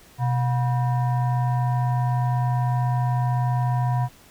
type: tone with frequency modulation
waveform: sine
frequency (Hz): 126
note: B2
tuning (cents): +35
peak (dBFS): -19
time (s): 0.18-4.09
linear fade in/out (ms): 50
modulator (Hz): 846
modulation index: 0.57
effects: pink hiss -51 dBFS RMS until 4.3 s